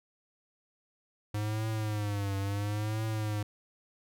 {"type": "tone with vibrato", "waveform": "square", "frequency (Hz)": 104.1, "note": "G#2", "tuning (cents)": 5, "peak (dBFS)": -31, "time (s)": [1.34, 3.43], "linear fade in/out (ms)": 5, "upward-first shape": "triangle", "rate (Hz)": 0.73, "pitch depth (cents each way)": 110, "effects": []}